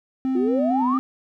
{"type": "tone with vibrato", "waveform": "triangle", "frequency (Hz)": 257.4, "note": "C4", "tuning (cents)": -28, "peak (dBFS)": -18, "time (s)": [0.25, 0.99], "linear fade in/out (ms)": 0, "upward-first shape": "square", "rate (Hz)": 4.4, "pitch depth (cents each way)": 33}
{"type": "exponential sweep", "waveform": "sine", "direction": "up", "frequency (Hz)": [340.5, 1244.5], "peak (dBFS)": -21, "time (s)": [0.35, 0.98], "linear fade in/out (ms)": 5}
{"effects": []}